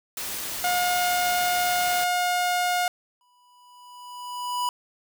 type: noise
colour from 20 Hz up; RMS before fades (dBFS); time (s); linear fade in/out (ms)
white; -32; 0.17-2.04; 2
type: tone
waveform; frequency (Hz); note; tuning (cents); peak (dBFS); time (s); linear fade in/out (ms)
sawtooth; 716; F5; +43; -18; 0.64-2.88; 2
type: tone with exponential growth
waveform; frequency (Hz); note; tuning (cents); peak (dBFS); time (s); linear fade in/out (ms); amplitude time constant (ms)
square; 984; B5; -7; -23; 3.21-4.69; 1; 320
effects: none